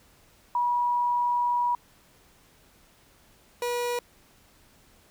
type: tone pair in turn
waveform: sine / 30% pulse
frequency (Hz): 968 / 484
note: B5 / B4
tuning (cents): -35 / -35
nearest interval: octave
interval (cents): 1200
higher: first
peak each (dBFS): -22 / -24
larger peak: first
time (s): 0.55-1.75 / 3.62-3.99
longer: first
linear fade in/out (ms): 2
effects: pink hiss -59 dBFS RMS until 5.1 s